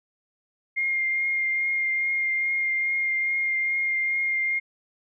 sine tone with vibrato, 2121 Hz, C7, 23 cents sharp, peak -22 dBFS, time 0.76-4.6 s, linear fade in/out 20 ms, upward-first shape triangle, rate 2.4 Hz, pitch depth 16 cents each way, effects none

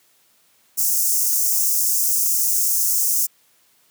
white high-pass noise, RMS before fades -19 dBFS, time 0.77-3.27 s, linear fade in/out 20 ms, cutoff 5600 Hz, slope 48 dB/octave, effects white hiss -59 dBFS RMS until 3.9 s + high-pass 100 Hz 12 dB/octave

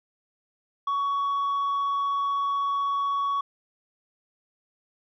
sine tone with tanh clipping, 1121 Hz, C#6, 19 cents sharp, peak -24 dBFS, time 0.87-3.41 s, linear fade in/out 5 ms, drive 2 dB, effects none

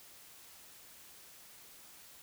silence, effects white hiss -56 dBFS RMS until 2.22 s

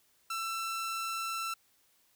sawtooth tone, 1338 Hz, E6, 25 cents sharp, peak -30 dBFS, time 0.3-1.54 s, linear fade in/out 5 ms, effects white hiss -69 dBFS RMS until 2.15 s

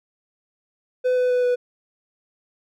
triangle tone with pitch steps, 504 / 500.2 / 496.5 / 492.8 Hz, B4 / B4 / B4 / B4, +35 / +22 / +9 / -4 cents, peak -15 dBFS, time 1.04-1.56 s, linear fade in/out 20 ms, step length 130 ms, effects none

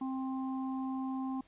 harmonic tone, 263.3 Hz, C4, 11 cents sharp, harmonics 1 / 3 / 4, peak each -34 / -44 / -46 dBFS, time 0.01-1.41 s, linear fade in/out 5 ms, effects pink hiss -66 dBFS RMS until 1.47 s + resampled to 8000 Hz

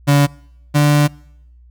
35% pulse tone pair in turn, 143 / 146.94 Hz, D3 / D3, -46 / +1 cents, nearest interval unison, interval 47 cents, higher second, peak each -7 / -8 dBFS, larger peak first, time 0.07-0.27 / 0.74-1.08 s, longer second, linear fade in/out 20 ms, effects noise-tail reverb RT60 0.8 s tail -26 dB re dry + added 60 Hz sine -42 dBFS peak until 1.7 s

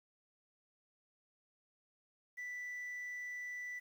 sine tone, 1975.5 Hz, B6, in tune, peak -39 dBFS, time 2.37-3.8 s, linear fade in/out 20 ms, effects tanh soft clip ceiling -40 dBFS + 11-bit

